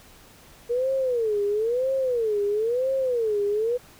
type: tone with vibrato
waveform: sine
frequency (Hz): 466.2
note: A#4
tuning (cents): 0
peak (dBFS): -21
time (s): 0.69-3.78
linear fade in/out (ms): 20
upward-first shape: sine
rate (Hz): 1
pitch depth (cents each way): 240
effects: pink hiss -51 dBFS RMS until 3.99 s